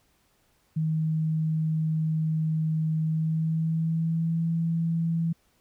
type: tone with pitch glide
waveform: sine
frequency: 158 to 165.47 Hz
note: D#3 to E3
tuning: +27 to +7 cents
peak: -23 dBFS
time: 0.76-5.33 s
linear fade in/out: 10 ms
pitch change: +80 cents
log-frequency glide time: 3.02-4.47 s
effects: pink hiss -67 dBFS RMS until 5.6 s